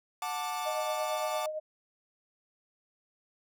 45% pulse chord, D major, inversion first, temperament equal with one note detuned, 731.5 / 880 / 1174.7 Hz, F#5 / A5 / D6, -20 / 0 / 0 cents, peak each -37 dBFS, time 0.22-1.46 s, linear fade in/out 2 ms
sine tone with tremolo, 619 Hz, D#5, 9 cents flat, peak -30 dBFS, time 0.65-1.6 s, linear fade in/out 20 ms, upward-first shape triangle, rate 8.8 Hz, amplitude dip 60%
effects none

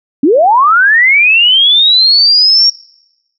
sine linear sweep, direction up, 251.6 to 5588 Hz, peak -4 dBFS, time 0.23-2.7 s, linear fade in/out 5 ms, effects noise-tail reverb RT60 1.0 s tail -25 dB re dry

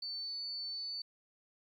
sine tone, 4501 Hz, C#8, 26 cents sharp, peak -38 dBFS, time 0.02-1.02 s, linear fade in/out 5 ms, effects 12-bit

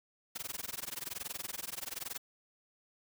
white noise with amplitude modulation, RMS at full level -38 dBFS, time 0.35-2.18 s, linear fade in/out 10 ms, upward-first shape sine, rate 21.1 Hz, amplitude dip 100%, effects none

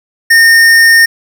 sine tone with hard clipping, 1829 Hz, A#6, 33 cents flat, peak -4 dBFS, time 0.3-1.06 s, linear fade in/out 10 ms, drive 15 dB, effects none

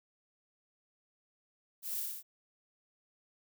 violet noise with echo, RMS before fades -39 dBFS, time 1.82-2.05 s, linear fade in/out 50 ms, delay 60 ms, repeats 3, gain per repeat -2 dB, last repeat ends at 2.23 s, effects none

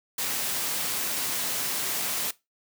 white high-pass noise, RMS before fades -29 dBFS, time 0.18-2.31 s, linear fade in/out 5 ms, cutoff 120 Hz, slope 12 dB/octave, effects noise-tail reverb RT60 0.2 s tail -19 dB re dry

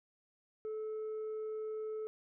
sine tone with tanh clipping, 434 Hz, A4, 24 cents flat, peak -38 dBFS, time 0.65-2.07 s, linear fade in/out 0 ms, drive 2 dB, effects none

